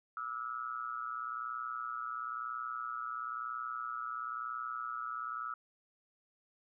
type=tone with amplitude modulation; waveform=sine; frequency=1301 Hz; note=E6; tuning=23 cents flat; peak=-33 dBFS; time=0.17-5.54 s; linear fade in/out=2 ms; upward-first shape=sine; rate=121 Hz; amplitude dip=90%; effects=none